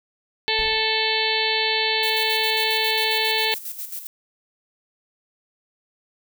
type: harmonic tone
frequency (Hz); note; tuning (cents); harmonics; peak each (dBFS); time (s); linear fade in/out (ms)
440; A4; 0; 1 / 2 / 4 / 5 / 6 / 7 / 8 / 9 / 10; -28 / -28 / -28 / -28 / -28 / -28 / -28 / -28 / -28; 0.48-3.54; 0
type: noise with exponential decay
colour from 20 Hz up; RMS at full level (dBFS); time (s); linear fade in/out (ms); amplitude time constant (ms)
brown; -34; 0.59-1.1; 0; 110
type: noise with tremolo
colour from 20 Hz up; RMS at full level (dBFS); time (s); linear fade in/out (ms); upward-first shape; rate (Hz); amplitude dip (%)
violet; -31; 2.03-4.07; 2; square; 7.4; 60
effects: none